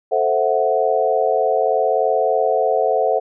sine chord, F# half-diminished seventh, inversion first, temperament equal, 440 / 523.3 / 659.3 / 740 Hz, A4 / C5 / E5 / F#5, 0 / 0 / 0 / 0 cents, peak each -20 dBFS, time 0.11-3.2 s, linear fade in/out 20 ms, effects none

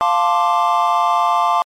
triangle chord, D minor seventh, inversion first, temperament equal, 698.5 / 880 / 1046.5 / 1174.7 Hz, F5 / A5 / C6 / D6, 0 / 0 / 0 / 0 cents, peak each -16 dBFS, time 0.01-1.62 s, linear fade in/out 0 ms, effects tanh soft clip ceiling -3 dBFS + MP3 64 kbps

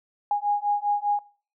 sine beating tone pair, 820 / 825 Hz, G#5 / G#5, -22 / -12 cents, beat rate 5 Hz, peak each -25 dBFS, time 0.31-1.19 s, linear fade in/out 2 ms, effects noise-tail reverb RT60 0.4 s tail -20 dB re dry

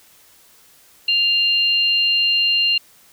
sine tone pair together, 2794 / 4186 Hz, F7 / C8, 0 / 0 cents, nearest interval perfect fifth, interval 700 cents, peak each -15 / -21 dBFS, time 1.08-2.78 s, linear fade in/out 5 ms, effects white hiss -51 dBFS RMS until 3.12 s

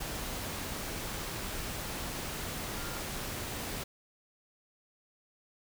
sine tone in noise, 1396.9 Hz, F6, in tune, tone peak -47 dBFS, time 2.76-3 s, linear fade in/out 10 ms, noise pink, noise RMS -38 dBFS, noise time 0-3.84 s, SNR -12 dB, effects none

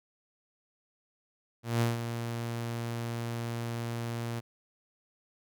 sawtooth tone with ADSR envelope, 117.1 Hz, A#2, 8 cents sharp, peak -20 dBFS, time 1.63-4.41 s, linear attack 180 ms, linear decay 160 ms, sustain -9 dB, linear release 26 ms, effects none

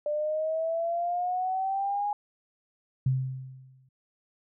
sine exponential sweep, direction up, 591 to 830.6 Hz, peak -26 dBFS, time 0.06-2.13 s, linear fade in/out 2 ms
sine tone with exponential decay, 130.81 Hz, C3, in tune, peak -20 dBFS, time 3.06-3.89 s, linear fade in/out 5 ms, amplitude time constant 180 ms
effects none

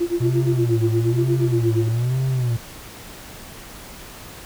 sine tone with tremolo, 345 Hz, F4, 21 cents flat, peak -16 dBFS, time 0-1.89 s, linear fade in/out 10 ms, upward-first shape sine, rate 8.5 Hz, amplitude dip 95%
triangle tone with vibrato, 120.7 Hz, B2, 39 cents flat, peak -16 dBFS, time 0.2-2.57 s, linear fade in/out 10 ms, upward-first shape sine, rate 1.1 Hz, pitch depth 160 cents each way
effects pink hiss -39 dBFS RMS until 4.45 s

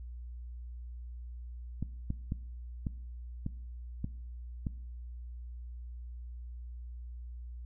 clicks, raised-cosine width 5 ms, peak -21 dBFS, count 7, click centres 1.826 / 2.104 / 2.321 / 2.868 / 3.464 / 4.044 / 4.668 s, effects noise-tail reverb RT60 0.7 s tail -20 dB re dry + added 60 Hz sine -41 dBFS peak until 7.65 s

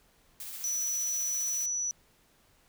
blue noise with tremolo, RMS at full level -40 dBFS, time 0.4-1.66 s, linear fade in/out 2 ms, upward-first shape sine, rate 15 Hz, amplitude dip 25%
sine tone, 5920 Hz, F#8, in tune, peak -29 dBFS, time 0.64-1.91 s, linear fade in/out 0 ms
effects pink hiss -65 dBFS RMS until 2.68 s

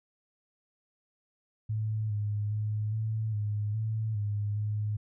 sine tone with pitch steps, 108.5 / 104.2 / 106.5 / 110 / 104.6 / 110 / 103.5 / 105.5 Hz, A2 / G#2 / G#2 / A2 / G#2 / A2 / G#2 / G#2, -24 / +6 / +44 / 0 / +13 / 0 / -5 / +28 cents, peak -28 dBFS, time 1.69-4.97 s, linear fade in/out 10 ms, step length 410 ms, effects none

